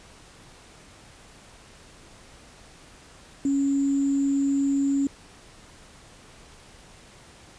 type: tone with sample-and-hold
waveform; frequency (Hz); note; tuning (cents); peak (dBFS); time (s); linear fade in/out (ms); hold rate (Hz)
sine; 277.2; C#4; 0; -20; 3.45-5.07; 2; 7350
effects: pink hiss -50 dBFS RMS until 7.58 s + resampled to 22050 Hz